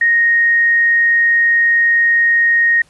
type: tone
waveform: sine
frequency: 1864.7 Hz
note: A#6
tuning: in tune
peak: -9 dBFS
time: 0.01-2.82 s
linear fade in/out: 5 ms
effects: pink hiss -52 dBFS RMS until 2.89 s + resampled to 24000 Hz